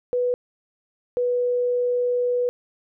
sine tone pair in turn, 492.9 / 490.8 Hz, B4 / B4, -3 / -11 cents, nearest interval unison, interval 8 cents, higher first, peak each -19 / -19 dBFS, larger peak neither, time 0.13-0.34 / 1.17-2.49 s, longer second, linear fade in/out 0 ms, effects none

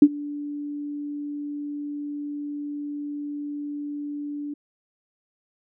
sine tone with ADSR envelope, 291.3 Hz, D4, 14 cents flat, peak -5 dBFS, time 0.02-4.54 s, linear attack 4 ms, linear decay 52 ms, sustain -24 dB, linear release 7 ms, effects none

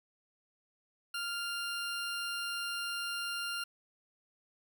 20% pulse tone, 1396.9 Hz, F6, in tune, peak -30 dBFS, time 1.14-3.64 s, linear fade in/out 5 ms, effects none

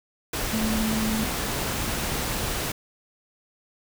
sine tone in noise, 219.3 Hz, A3, 6 cents flat, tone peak -24 dBFS, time 0.53-1.24 s, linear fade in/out 5 ms, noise pink, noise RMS -28 dBFS, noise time 0.33-2.72 s, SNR +1 dB, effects none

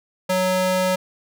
square tone with high-pass filter, 185 Hz, F#3, in tune, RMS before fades -20 dBFS, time 0.29-0.96 s, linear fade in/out 10 ms, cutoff 380 Hz, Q 2.4, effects none

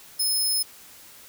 15% pulse tone, 5180 Hz, E8, 31 cents flat, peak -16 dBFS, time 0.19-0.63 s, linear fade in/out 10 ms, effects white hiss -48 dBFS RMS until 1.28 s

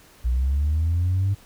sine linear sweep, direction up, 58.27 to 100.5 Hz, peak -17 dBFS, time 0.24-1.35 s, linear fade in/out 20 ms, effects tanh soft clip ceiling -16 dBFS + pink hiss -52 dBFS RMS until 1.45 s

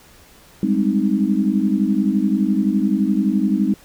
sine chord, Ab major seventh, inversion third, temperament equal, 196 / 207.7 / 261.6 / 311.1 Hz, G3 / Ab3 / C4 / Eb4, 0 / 0 / 0 / 0 cents, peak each -20 / -19 / -22 / -22 dBFS, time 0.63-3.74 s, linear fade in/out 2 ms, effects pink hiss -48 dBFS RMS until 3.84 s

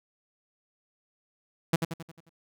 sawtooth tone with echo, 164.81 Hz, E3, in tune, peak -16 dBFS, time 1.73-1.76 s, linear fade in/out 5 ms, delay 89 ms, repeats 6, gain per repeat -6 dB, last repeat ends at 2.294 s, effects none

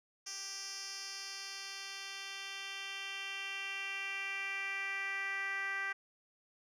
10% pulse tone with band-pass filter sweep, 392 Hz, G4, in tune, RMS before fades -41 dBFS, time 0.26-5.93 s, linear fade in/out 10 ms, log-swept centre 5700 to 1800 Hz, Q 3.1, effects none

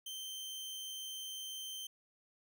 sawtooth tone, 3117 Hz, G7, 11 cents flat, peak -39 dBFS, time 0.06-1.87 s, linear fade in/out 5 ms, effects none

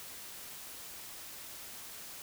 silence, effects white hiss -47 dBFS RMS until 2.22 s

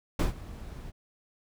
brown noise with ADSR envelope, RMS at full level -22 dBFS, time 0.19-0.92 s, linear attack 6 ms, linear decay 130 ms, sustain -20 dB, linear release 31 ms, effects none

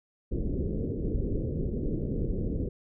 pink low-pass noise, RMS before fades -30 dBFS, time 0.31-2.69 s, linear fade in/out 10 ms, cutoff 480 Hz, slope 48 dB/octave, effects none

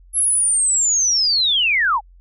sine linear sweep, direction down, 11175 to 757 Hz, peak -14 dBFS, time 0.13-2.01 s, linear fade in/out 50 ms, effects added 44 Hz sine -44 dBFS peak until 2.2 s

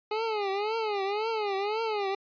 25% pulse tone with vibrato, 419.4 Hz, G#4, 17 cents sharp, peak -24 dBFS, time 0.11-2.15 s, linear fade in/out 5 ms, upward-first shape triangle, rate 1.9 Hz, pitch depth 160 cents each way, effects resampled to 11025 Hz

